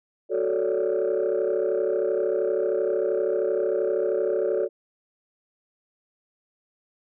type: chord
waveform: sine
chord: D major seventh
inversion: first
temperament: equal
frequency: 370 / 440 / 554.4 / 587.3 Hz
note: F#4 / A4 / C#5 / D5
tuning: 0 / 0 / 0 / 0 cents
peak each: -25 / -24 / -27 / -29 dBFS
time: 0.29-4.69 s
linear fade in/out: 50 ms
effects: tanh soft clip ceiling -16 dBFS